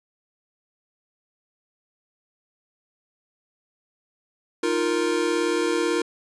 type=chord; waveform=square; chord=Eb suspended second; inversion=none; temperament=equal; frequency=311.1 / 349.2 / 466.2 Hz; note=Eb4 / F4 / Bb4; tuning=0 / 0 / 0 cents; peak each=-28 / -25 / -26 dBFS; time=4.63-6.02 s; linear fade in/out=5 ms; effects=resampled to 22050 Hz